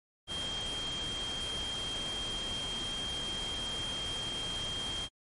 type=tone in noise; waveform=sine; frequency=3200 Hz; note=G7; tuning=35 cents sharp; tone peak=-35 dBFS; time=0.27-5.09 s; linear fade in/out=50 ms; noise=pink; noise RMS=-41 dBFS; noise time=0.27-5.09 s; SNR=+3 dB; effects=MP3 48 kbps